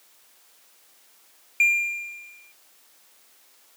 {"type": "tone with exponential decay", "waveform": "triangle", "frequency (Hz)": 2395, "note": "D7", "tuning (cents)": 33, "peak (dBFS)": -12, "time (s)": [1.6, 2.52], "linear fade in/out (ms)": 2, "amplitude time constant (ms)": 200, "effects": ["white hiss -57 dBFS RMS until 3.76 s", "high-pass 300 Hz 12 dB/octave"]}